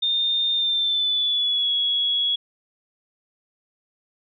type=tone with pitch glide; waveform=sine; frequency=3630 to 3348 Hz; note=A#7 to G#7; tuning=-47 to +13 cents; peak=-19 dBFS; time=0.02-2.36 s; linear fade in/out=10 ms; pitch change=-140 cents; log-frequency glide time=0.54-1.72 s; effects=none